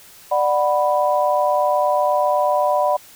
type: chord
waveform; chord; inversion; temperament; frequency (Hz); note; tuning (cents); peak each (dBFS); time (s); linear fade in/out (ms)
sine; B minor; first; just; 592.7 / 740.8 / 987.8; D5 / F#5 / B5; +16 / +2 / 0; -18 / -20 / -20; 0.31-2.97; 10
effects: white hiss -45 dBFS RMS until 3.15 s